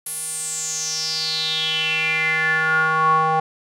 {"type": "tone with band-pass filter sweep", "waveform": "square", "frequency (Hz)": 158.6, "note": "D#3", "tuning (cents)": 33, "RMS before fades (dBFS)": -21, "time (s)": [0.06, 3.4], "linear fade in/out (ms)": 5, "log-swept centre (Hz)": [11000, 890], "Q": 7.1, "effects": []}